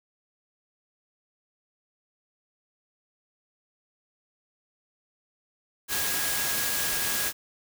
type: tone in noise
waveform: sine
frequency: 1649 Hz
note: G#6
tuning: 13 cents flat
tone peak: -36 dBFS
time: 5.88-7.33 s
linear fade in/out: 50 ms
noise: white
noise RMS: -28 dBFS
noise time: 5.88-7.33 s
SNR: -11 dB
effects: none